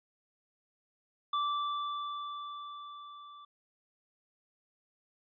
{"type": "tone with level ramp", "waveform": "square", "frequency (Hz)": 1167, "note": "D6", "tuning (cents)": -11, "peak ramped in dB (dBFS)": [-29, -50], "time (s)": [1.33, 3.45], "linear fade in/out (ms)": 5, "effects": ["resampled to 11025 Hz"]}